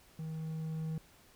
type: tone with level ramp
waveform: triangle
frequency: 159 Hz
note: D#3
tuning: 38 cents sharp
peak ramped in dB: -36 to -32 dBFS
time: 0.19-0.98 s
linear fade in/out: 2 ms
effects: pink hiss -62 dBFS RMS until 1.35 s